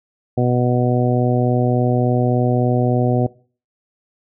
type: harmonic tone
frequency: 123.47 Hz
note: B2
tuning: in tune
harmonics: 1 / 2 / 3 / 4 / 5 / 6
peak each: -17 / -20 / -22 / -23 / -24 / -25 dBFS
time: 0.37-3.27 s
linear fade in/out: 10 ms
effects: noise-tail reverb RT60 0.4 s tail -21 dB re dry